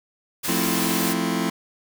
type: noise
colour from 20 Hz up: white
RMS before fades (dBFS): -27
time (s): 0.43-1.14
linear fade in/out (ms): 20
type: chord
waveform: sawtooth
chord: F major seventh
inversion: none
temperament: just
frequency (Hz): 174.61 / 218.3 / 261.9 / 327.4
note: F3 / A3 / C4 / E4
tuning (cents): 0 / -13 / +2 / -12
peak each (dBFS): -23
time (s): 0.48-1.5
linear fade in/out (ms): 5
effects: none